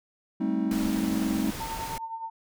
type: chord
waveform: triangle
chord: A half-diminished seventh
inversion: third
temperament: just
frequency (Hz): 198 / 220 / 264 / 316.8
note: G3 / A3 / C4 / Eb4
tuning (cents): +18 / 0 / +16 / +31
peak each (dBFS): -28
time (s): 0.4-1.51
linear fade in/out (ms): 10
type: noise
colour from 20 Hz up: pink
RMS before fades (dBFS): -37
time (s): 0.71-1.98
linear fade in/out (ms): 2
type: tone with tremolo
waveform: sine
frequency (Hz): 903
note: A5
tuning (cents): +45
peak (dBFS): -30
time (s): 1.6-2.3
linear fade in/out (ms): 5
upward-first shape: triangle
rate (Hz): 9.7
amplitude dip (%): 70
effects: none